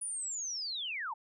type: linear sweep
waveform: sine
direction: down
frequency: 9820 to 800 Hz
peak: -35 dBFS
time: 0.01-1.14 s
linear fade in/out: 10 ms
effects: none